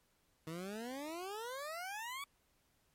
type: exponential sweep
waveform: 20% pulse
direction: up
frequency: 155.56 to 1156 Hz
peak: -37 dBFS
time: 0.47-2.24 s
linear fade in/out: 2 ms
effects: pink hiss -75 dBFS RMS until 2.94 s + MP3 64 kbps

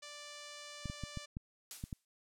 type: tone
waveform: 5% pulse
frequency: 587.3 Hz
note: D5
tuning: in tune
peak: -36 dBFS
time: 0.02-1.26 s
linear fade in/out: 10 ms
type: clicks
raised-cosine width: 5 ms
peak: -28 dBFS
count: 7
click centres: 0.857 / 0.899 / 1.037 / 1.173 / 1.369 / 1.839 / 1.928 s
type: noise with exponential decay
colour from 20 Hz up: blue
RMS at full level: -40 dBFS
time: 1.71-2.05 s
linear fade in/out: 1 ms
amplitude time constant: 72 ms
effects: low-pass 10000 Hz 12 dB/octave

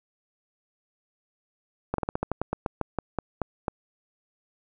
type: slowing click train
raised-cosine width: 1 ms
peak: -12 dBFS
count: 15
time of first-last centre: 1.94-3.682 s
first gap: 43 ms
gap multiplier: 1.15
effects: none

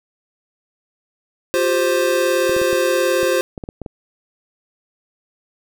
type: chord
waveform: square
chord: F suspended second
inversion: none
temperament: equal with one note detuned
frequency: 353.3 / 392 / 523.3 Hz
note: F4 / G4 / C5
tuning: +20 / 0 / 0 cents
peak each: -21 / -23 / -18 dBFS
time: 1.54-3.41 s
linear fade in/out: 0 ms
type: clicks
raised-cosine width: 2 ms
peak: -16 dBFS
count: 10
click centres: 2.495 / 2.565 / 2.616 / 2.73 / 3.231 / 3.578 / 3.638 / 3.689 / 3.817 / 3.862 s
effects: none

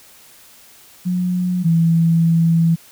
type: tone pair in turn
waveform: sine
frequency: 180.4 / 165.68 Hz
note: F#3 / E3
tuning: -44 / +9 cents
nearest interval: minor second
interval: 147 cents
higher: first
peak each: -16 / -11 dBFS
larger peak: second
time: 1.05-1.64 / 1.64-2.76 s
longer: second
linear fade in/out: 20 ms
effects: white hiss -46 dBFS RMS until 2.91 s

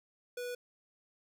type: tone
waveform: square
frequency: 490 Hz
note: B4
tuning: 14 cents flat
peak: -38 dBFS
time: 0.37-0.55 s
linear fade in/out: 5 ms
effects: none

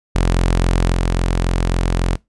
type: tone with level steps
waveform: sawtooth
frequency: 43.65 Hz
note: F1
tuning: in tune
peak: -9 / -11 dBFS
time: 0.15-2.16 s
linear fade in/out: 10 ms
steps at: 0.92 s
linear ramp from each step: 2 ms
effects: noise-tail reverb RT60 0.2 s tail -23 dB re dry + resampled to 24000 Hz

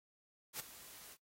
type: noise with ADSR envelope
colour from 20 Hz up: white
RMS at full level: -40 dBFS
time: 0.53-1.17 s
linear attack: 68 ms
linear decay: 6 ms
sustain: -15 dB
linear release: 49 ms
effects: noise-tail reverb RT60 0.1 s tail -18 dB re dry + AAC 48 kbps

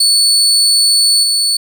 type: tone with level steps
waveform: 30% pulse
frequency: 4446 Hz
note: C#8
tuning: 4 cents sharp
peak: -5 / -8 dBFS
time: 0-1.57 s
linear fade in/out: 5 ms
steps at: 1.23 s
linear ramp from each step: 5 ms
effects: none

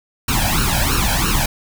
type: noise with flanger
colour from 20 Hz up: pink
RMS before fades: -17 dBFS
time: 0.28-1.46 s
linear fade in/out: 5 ms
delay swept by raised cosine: 0.72 to 1.27 ms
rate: 3 Hz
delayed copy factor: +0.95
effects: none

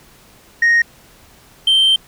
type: tone pair in turn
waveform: sine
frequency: 1864.7 / 3129 Hz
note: A#6 / G7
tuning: 0 / -4 cents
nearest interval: major sixth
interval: 896 cents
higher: second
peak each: -7 dBFS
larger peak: neither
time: 0.62-0.82 / 1.67-1.96 s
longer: second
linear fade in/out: 5 ms
effects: tanh soft clip ceiling -8 dBFS + pink hiss -47 dBFS RMS until 2.07 s

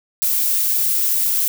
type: noise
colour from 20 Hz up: violet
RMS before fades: -18 dBFS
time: 0.22-1.48 s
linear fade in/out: 0 ms
effects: none

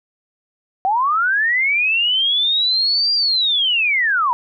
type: linear two-way sweep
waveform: sine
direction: up then down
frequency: 738 to 4808 to 921 Hz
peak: -14 dBFS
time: 0.85-4.33 s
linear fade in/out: 0 ms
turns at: 3.14 s
effects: none

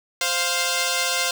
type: tone pair together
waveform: 5% pulse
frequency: 523 / 699 Hz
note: C5 / F5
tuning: -1 / +1 cents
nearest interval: perfect fourth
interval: 502 cents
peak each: -12 dBFS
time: 0.21-1.31 s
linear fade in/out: 2 ms
effects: none

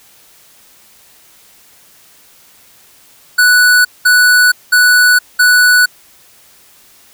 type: tone bursts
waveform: square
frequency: 1480 Hz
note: F#6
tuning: in tune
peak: -6 dBFS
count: 4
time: 3.38-5.86 s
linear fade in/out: 10 ms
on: 470 ms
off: 200 ms
effects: white hiss -45 dBFS RMS until 7.13 s

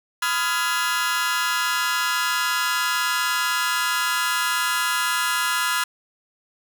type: chord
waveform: sawtooth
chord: F half-diminished seventh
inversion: second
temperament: just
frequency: 1005.8 / 1257.2 / 1396.9 / 1676.3 Hz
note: Cb6 / Eb6 / F6 / Ab6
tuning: +31 / +18 / 0 / +16 cents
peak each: -23 / -25 / -21 / -23 dBFS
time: 0.22-5.84 s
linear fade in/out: 5 ms
effects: none

